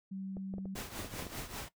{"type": "tone", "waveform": "sine", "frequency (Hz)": 192.1, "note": "G3", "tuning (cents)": -35, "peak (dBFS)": -38, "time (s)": [0.11, 0.75], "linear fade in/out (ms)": 10}
{"type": "clicks", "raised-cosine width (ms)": 2, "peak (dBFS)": -31, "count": 11, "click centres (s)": [0.369, 0.539, 0.583, 0.656, 0.756, 0.789, 0.992, 1.046, 1.139, 1.224, 1.267]}
{"type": "noise with tremolo", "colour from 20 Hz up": "pink", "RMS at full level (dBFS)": -40, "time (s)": [0.75, 1.69], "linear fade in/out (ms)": 10, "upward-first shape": "triangle", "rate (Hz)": 5.1, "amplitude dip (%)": 75}
{"effects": ["noise-tail reverb RT60 0.1 s tail -17 dB re dry"]}